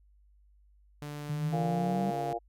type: tone with pitch glide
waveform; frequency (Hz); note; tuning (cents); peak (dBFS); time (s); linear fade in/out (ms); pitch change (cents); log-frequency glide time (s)
sawtooth; 147.1 to 141.93; D3 to C#3; +3 to +41; -34; 1.02-2.33; 0; -62; 1.47-2.13
type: exponential sweep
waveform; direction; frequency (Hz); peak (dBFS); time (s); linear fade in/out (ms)
sine; up; 146.83 to 196; -29; 1.29-2.11; 10
type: harmonic tone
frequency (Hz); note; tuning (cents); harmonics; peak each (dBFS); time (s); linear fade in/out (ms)
116.54; A#2; 0; 3 / 4 / 5 / 6 / 7; -40 / -38 / -44 / -33 / -40; 1.52-2.39; 20
effects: added 50 Hz sine -59 dBFS peak until 2.48 s